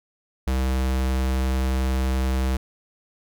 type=tone; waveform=square; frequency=65.1 Hz; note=C2; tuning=8 cents flat; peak=-21 dBFS; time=0.47-2.57 s; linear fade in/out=5 ms; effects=none